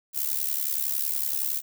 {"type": "noise with amplitude modulation", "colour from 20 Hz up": "violet", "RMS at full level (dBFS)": -24, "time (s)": [0.13, 1.62], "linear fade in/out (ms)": 50, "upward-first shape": "sine", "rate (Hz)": 70.8, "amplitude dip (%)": 85, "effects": []}